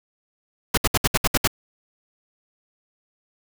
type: noise bursts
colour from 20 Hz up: pink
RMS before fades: -18 dBFS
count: 8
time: 0.74-1.475 s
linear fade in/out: 5 ms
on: 35 ms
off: 65 ms
effects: none